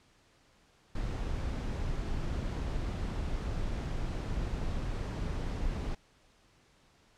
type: noise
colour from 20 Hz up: brown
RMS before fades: -34 dBFS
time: 0.95-5.95 s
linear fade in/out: 5 ms
effects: pink hiss -65 dBFS RMS until 7.17 s + low-pass 7000 Hz 12 dB/octave